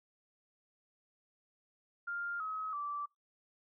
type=tone with pitch steps; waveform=sine; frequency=1400 / 1276.4 / 1163.7 Hz; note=F6 / D#6 / D6; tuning=+4 / +44 / -16 cents; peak=-36 dBFS; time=2.07-3.06 s; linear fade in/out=10 ms; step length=330 ms; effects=noise-tail reverb RT60 0.2 s tail -25 dB re dry